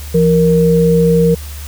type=tone pair together; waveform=sine; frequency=168.97 / 466.2 Hz; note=E3 / A#4; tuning=+43 / 0 cents; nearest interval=octave + tritone; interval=1757 cents; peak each=-10 dBFS; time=0.14-1.35 s; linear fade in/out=10 ms; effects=added 73 Hz sine -25 dBFS peak until 1.67 s + white hiss -34 dBFS RMS until 1.67 s